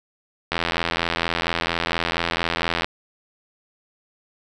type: click train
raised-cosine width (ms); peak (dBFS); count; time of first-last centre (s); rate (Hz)
0.3; -5; 197; 0.52-2.845; 84.3
effects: none